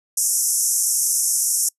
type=band-pass noise; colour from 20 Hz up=white; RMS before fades=-20 dBFS; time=0.17-1.69 s; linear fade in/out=5 ms; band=5500 to 12000 Hz; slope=96 dB/octave; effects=noise-tail reverb RT60 0.1 s tail -25 dB re dry